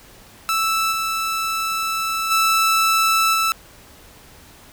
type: tone with level steps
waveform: sawtooth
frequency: 1318.5 Hz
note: E6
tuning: in tune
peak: -14 / -17 / -11 / -13 dBFS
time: 0.49-3.52 s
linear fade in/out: 0 ms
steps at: 0.91 / 2.3 / 3.33 s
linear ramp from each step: 20 ms
effects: pink hiss -46 dBFS RMS until 4.72 s